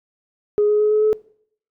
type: tone with pitch steps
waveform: sine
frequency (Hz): 416.7 / 420.1 / 423.5 / 426.9 / 430.4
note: G#4 / G#4 / G#4 / G#4 / A4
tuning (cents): +6 / +20 / +34 / +48 / -38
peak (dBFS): -12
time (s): 0.58-1.13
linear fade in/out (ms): 0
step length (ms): 110
effects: noise-tail reverb RT60 0.6 s tail -22 dB re dry + tanh soft clip ceiling -9 dBFS